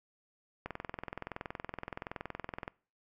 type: click train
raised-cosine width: 0.5 ms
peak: -23 dBFS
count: 44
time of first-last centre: 0.66-2.679 s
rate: 21.3 Hz
effects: noise-tail reverb RT60 0.4 s tail -23 dB re dry